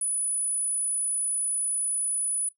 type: tone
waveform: sine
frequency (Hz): 9930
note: D#9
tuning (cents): -5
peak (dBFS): -24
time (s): 0.01-2.49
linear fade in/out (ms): 5
effects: noise-tail reverb RT60 0.1 s tail -17 dB re dry